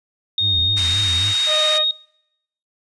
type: tone with pitch glide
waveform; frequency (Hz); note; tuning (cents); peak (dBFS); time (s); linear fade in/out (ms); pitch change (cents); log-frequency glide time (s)
sine; 3700 to 3734; A#7 to A#7; -14 to +2; -16; 0.38-1.91; 2; +16; 0.58-1.48
type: tone with vibrato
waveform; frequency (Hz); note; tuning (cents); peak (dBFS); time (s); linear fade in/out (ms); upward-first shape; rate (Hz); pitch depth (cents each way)
triangle; 92.5; F#2; 0; -21; 0.4-1.35; 50; sine; 3.7; 170
type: band-pass noise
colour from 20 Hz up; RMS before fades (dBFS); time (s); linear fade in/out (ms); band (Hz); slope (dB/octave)
pink; -28; 0.76-1.79; 20; 2000 to 7500; 12
type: harmonic tone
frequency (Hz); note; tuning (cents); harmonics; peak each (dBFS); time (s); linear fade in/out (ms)
616; D#5; -17; 1 / 2 / 3 / 4 / 5 / 6; -22 / -28 / -32 / -34 / -36 / -38; 1.46-1.85; 50
effects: noise-tail reverb RT60 0.8 s tail -24 dB re dry + resampled to 22050 Hz